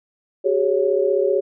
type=chord; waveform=sine; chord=F# suspended second; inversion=none; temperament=equal with one note detuned; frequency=379.7 / 415.3 / 554.4 Hz; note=F#4 / G#4 / C#5; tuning=+45 / 0 / 0 cents; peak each=-20 dBFS; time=0.44-1.41 s; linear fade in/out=20 ms; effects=none